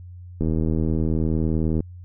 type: click train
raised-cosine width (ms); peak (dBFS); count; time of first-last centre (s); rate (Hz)
3; -11; 112; 0.41-1.804; 79.6
effects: added 89 Hz sine -37 dBFS peak until 2.04 s